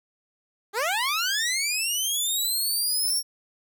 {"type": "linear sweep", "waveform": "15% pulse", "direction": "up", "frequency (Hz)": [380.3, 5588], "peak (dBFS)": -17, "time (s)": [0.73, 3.23], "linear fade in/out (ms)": 50, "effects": []}